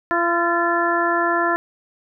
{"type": "harmonic tone with a mistuned harmonic", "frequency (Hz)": 341.4, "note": "F4", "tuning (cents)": -39, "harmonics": [1, 2, 3, 4, 5], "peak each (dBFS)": [-23, -23, -23, -23, -23], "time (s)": [0.11, 1.56], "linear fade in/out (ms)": 0, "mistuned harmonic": 5, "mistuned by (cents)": 34, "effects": []}